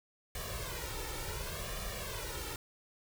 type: noise with flanger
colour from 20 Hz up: pink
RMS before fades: -40 dBFS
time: 0.35-2.56 s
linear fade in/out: 2 ms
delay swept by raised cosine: 1.7 to 2.23 ms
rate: 0.69 Hz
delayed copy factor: +0.95
effects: none